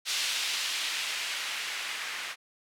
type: noise with low-pass filter sweep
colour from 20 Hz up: violet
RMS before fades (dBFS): -33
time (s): 0.05-2.36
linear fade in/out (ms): 50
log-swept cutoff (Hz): 3500 to 1900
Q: 1.2
effects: none